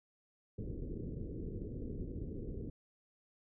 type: low-pass noise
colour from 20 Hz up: pink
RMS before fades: -42 dBFS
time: 0.58-2.7 s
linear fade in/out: 5 ms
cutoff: 460 Hz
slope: 48 dB/octave
effects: none